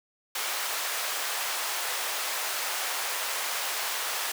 pink high-pass noise, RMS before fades -31 dBFS, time 0.35-4.32 s, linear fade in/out 5 ms, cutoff 790 Hz, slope 12 dB/octave, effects high-pass 400 Hz 12 dB/octave

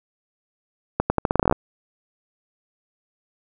accelerating click train, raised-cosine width 1 ms, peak -4 dBFS, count 13, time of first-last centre 1-1.525 s, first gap 100 ms, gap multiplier 0.83, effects none

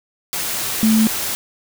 sine tone in noise, 220 Hz, A3, in tune, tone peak -11 dBFS, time 0.83-1.07 s, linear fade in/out 0 ms, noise white, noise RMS -23 dBFS, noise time 0.33-1.35 s, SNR +9 dB, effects none

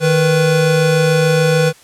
square tone pair together, 155.56 / 493.5 Hz, D#3 / B4, 0 / -1 cents, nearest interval octave + minor sixth, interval 1999 cents, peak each -14 dBFS, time 0-1.73 s, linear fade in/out 50 ms, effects white hiss -45 dBFS RMS until 1.83 s + low-pass 10000 Hz 12 dB/octave

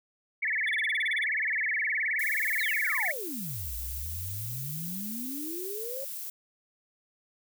sine tone with vibrato, 1975.5 Hz, B6, in tune, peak -26 dBFS, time 0.42-3.12 s, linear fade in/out 10 ms, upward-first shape sine, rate 19 Hz, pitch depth 250 cents each way
triangle tone bursts, 3465 Hz, A7, 27 cents flat, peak -31 dBFS, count 11, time 0.67-1.243 s, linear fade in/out 5 ms, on 23 ms, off 32 ms
violet noise, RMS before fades -38 dBFS, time 2.19-6.3 s, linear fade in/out 5 ms
sine exponential two-way sweep, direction down then up, 4351 to 56.3 to 562 Hz, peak -36 dBFS, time 2.59-6.05 s, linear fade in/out 10 ms, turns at 3.75 s
effects none

